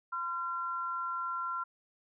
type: tone pair together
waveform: sine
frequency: 1026.3 / 1370 Hz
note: C6 / F6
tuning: -34 / -34 cents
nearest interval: perfect fourth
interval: 500 cents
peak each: -38 / -34 dBFS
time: 0.12-1.64 s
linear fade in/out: 10 ms
effects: none